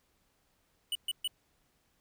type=tone bursts; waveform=square; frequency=2960 Hz; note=F#7; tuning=in tune; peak=-31 dBFS; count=3; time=0.92-1.276 s; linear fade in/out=2 ms; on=32 ms; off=130 ms; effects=pink hiss -73 dBFS RMS until 2 s